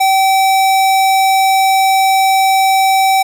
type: tone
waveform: square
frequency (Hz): 770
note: G5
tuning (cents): -31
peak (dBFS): -9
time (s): 0-3.23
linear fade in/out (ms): 10
effects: none